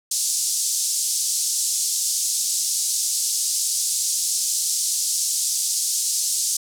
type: band-pass noise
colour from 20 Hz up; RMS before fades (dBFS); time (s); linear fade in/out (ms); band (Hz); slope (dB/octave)
white; -23; 0.11-6.57; 5; 5000 to 9300; 24
effects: none